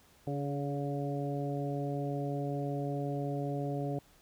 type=harmonic tone with a mistuned harmonic; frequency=142.2 Hz; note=C#3; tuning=45 cents sharp; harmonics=1 / 2 / 3 / 4 / 5; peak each=-35 / -38 / -40 / -41 / -42 dBFS; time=0.27-3.99 s; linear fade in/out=2 ms; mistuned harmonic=3; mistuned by=-22 cents; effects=pink hiss -63 dBFS RMS until 4.21 s